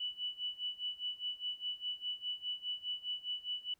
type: tone with tremolo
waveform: sine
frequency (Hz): 2964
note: F#7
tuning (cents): +2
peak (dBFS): -34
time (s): 0-3.74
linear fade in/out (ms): 5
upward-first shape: sine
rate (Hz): 4.9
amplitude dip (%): 90
effects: pink hiss -75 dBFS RMS until 3.79 s